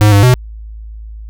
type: tone with pitch steps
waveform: square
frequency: 105.2 / 100.7 / 125.6 Hz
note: G#2 / G2 / B2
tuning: +23 / +47 / +30 cents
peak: -5 dBFS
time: 0.01-0.34 s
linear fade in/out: 0 ms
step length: 110 ms
effects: added 54 Hz sine -26 dBFS peak until 1.29 s